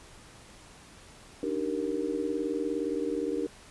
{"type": "chord", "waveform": "sine", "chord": "Eb major seventh", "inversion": "third", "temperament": "just", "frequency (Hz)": [291.7, 311.1, 388.9, 466.7], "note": ["D4", "Eb4", "G4", "Bb4"], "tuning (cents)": [-12, 0, -14, 2], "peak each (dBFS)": [-34, -34, -34, -33], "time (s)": [1.43, 3.47], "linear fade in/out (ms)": 2, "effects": ["pink hiss -52 dBFS RMS until 3.7 s", "resampled to 24000 Hz"]}